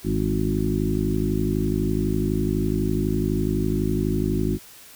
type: harmonic tone with a mistuned harmonic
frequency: 52 Hz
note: G#1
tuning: 3 cents sharp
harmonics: 1 / 2 / 3 / 4 / 5 / 6 / 7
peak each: -28 / -28 / -28 / -28 / -28 / -28 / -28 dBFS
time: 0.03-4.59 s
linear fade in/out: 50 ms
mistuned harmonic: 3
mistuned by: +57 cents
effects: white hiss -46 dBFS RMS until 4.95 s